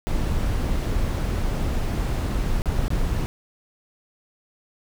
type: noise with dropouts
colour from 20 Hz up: brown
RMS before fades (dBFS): -23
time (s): 0.07-3.26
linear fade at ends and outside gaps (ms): 0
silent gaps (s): 2.619-2.657 / 2.881-2.904
effects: none